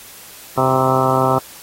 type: harmonic tone with a mistuned harmonic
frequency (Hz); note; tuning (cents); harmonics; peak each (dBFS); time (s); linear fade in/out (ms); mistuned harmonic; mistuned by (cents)
130.81; C3; 0; 1 / 2 / 3 / 4 / 5 / 6 / 7 / 8 / 9 / 10; -21 / -23 / -22 / -22 / -21 / -21 / -22 / -23 / -24 / -22; 0.57-1.39; 10; 7; +29
effects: white hiss -39 dBFS RMS until 1.62 s + AAC 48 kbps